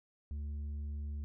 sine tone with tanh clipping, 73.3 Hz, D2, 3 cents flat, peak -38 dBFS, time 0.31-1.24 s, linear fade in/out 0 ms, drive 5 dB, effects none

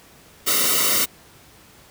white noise with comb filter, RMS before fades -19 dBFS, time 0.46-1.06 s, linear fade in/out 20 ms, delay 1.2 ms, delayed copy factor -0.9, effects pink hiss -49 dBFS RMS until 1.9 s + high-pass 60 Hz 12 dB/octave

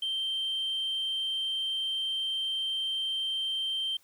sine tone, 3136 Hz, G7, in tune, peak -27 dBFS, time 0.02-3.97 s, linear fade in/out 5 ms, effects tanh soft clip ceiling -26 dBFS + white hiss -64 dBFS RMS until 4.03 s

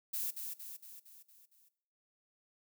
violet noise with echo, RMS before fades -37 dBFS, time 0.13-0.31 s, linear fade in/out 10 ms, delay 230 ms, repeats 6, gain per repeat -5 dB, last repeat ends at 1.69 s, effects noise-tail reverb RT60 0.6 s tail -17 dB re dry

